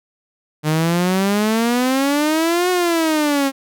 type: exponential two-way sweep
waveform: sawtooth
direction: up then down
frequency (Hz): 150.6 to 366.5 to 268.3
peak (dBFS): -11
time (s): 0.63-3.52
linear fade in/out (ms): 50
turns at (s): 2.7
effects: none